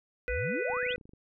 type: exponential sweep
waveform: sine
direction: up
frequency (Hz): 43.85 to 3729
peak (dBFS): -33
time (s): 0.28-0.94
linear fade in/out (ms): 20
type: harmonic tone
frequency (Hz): 495.6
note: B4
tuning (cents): +6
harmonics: 1 / 3 / 4 / 5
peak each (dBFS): -32 / -37 / -38 / -39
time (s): 0.28-0.96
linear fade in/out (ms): 0
type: clicks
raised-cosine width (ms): 3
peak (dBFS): -39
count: 12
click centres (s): 0.7 / 0.735 / 0.768 / 0.83 / 0.865 / 0.907 / 0.943 / 0.981 / 1.012 / 1.055 / 1.093 / 1.135
effects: none